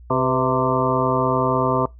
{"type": "harmonic tone with a mistuned harmonic", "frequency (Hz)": 130.1, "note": "C3", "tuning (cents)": -9, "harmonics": [1, 2, 3, 4, 5, 7, 8, 9], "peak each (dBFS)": [-25, -25, -25, -25, -25, -25, -25, -25], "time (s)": [0.1, 1.86], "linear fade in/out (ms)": 5, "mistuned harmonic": 4, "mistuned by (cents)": -56, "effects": ["noise-tail reverb RT60 0.2 s tail -23 dB re dry", "added 60 Hz sine -40 dBFS peak until 1.99 s"]}